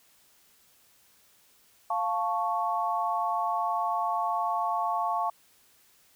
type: chord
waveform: sine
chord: F augmented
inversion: none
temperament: equal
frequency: 698.5 / 880 / 1108.7 Hz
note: F5 / A5 / C#6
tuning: 0 / 0 / 0 cents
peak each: -30 dBFS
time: 1.9-5.3 s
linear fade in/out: 5 ms
effects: white hiss -62 dBFS RMS until 6.15 s